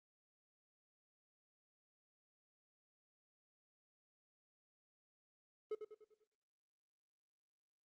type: tone with echo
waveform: triangle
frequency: 428.3 Hz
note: A4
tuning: 47 cents flat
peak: -36 dBFS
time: 5.71-5.75 s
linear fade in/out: 5 ms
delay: 98 ms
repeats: 5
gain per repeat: -7 dB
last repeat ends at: 6.24 s
effects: noise-tail reverb RT60 1.0 s tail -26 dB re dry + Opus 24 kbps